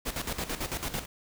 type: noise with tremolo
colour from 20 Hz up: pink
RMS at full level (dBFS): -32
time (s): 0.05-1.06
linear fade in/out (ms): 20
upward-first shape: square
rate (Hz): 9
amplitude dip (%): 70
effects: none